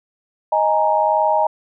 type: chord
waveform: sine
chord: D# suspended fourth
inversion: none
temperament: equal with one note detuned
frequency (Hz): 624.1 / 830.6 / 932.3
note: D#5 / G#5 / A#5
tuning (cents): +5 / 0 / 0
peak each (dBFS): -18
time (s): 0.52-1.47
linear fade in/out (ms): 5
effects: none